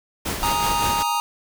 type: noise with tremolo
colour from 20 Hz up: pink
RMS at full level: -25 dBFS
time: 0.25-1.03 s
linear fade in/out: 10 ms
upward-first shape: sine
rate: 5.3 Hz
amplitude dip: 45%
type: chord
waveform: square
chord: Ab suspended second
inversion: none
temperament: equal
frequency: 830.6 / 932.3 / 1244.5 Hz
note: Ab5 / Bb5 / Eb6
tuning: 0 / 0 / 0 cents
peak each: -28 / -23 / -27 dBFS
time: 0.43-1.2 s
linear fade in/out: 0 ms
effects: none